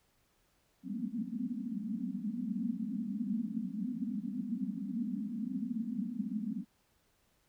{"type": "band-pass noise", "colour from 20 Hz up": "pink", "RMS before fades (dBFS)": -37, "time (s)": [0.83, 6.65], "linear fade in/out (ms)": 50, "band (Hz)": [190, 260], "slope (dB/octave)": 96, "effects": ["pink hiss -73 dBFS RMS until 7.48 s"]}